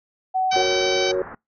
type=tone; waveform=sine; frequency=751 Hz; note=F#5; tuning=26 cents sharp; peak=-18 dBFS; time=0.34-0.63 s; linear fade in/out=20 ms
type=harmonic tone; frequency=766 Hz; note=G5; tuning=40 cents flat; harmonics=1 / 2 / 3 / 4 / 5 / 6 / 7 / 8; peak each=-29 / -32 / -28 / -30 / -29 / -31 / -33 / -33 dBFS; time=0.51-1.12 s; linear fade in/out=10 ms
type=low-pass noise; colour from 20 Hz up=white; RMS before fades=-38 dBFS; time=0.52-1.35 s; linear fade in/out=5 ms; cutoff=1700 Hz; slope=48 dB/octave
type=chord; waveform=sine; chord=F# major; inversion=none; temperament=equal; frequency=370 / 466.2 / 554.4 Hz; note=F#4 / A#4 / C#5; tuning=0 / 0 / 0 cents; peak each=-22 / -27 / -24 dBFS; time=0.56-1.22 s; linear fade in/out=2 ms
effects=noise-tail reverb RT60 0.2 s tail -26 dB re dry